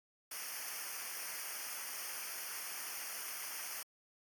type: noise with comb filter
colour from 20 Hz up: white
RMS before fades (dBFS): -43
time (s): 0.31-3.83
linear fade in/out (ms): 5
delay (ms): 0.26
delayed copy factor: -0.95
effects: AAC 64 kbps